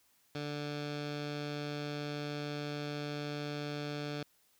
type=tone with low-pass filter; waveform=15% pulse; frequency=146.83 Hz; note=D3; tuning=in tune; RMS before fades=-39 dBFS; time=0.35-4.23 s; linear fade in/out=2 ms; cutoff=4400 Hz; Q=2.1; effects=white hiss -70 dBFS RMS until 4.59 s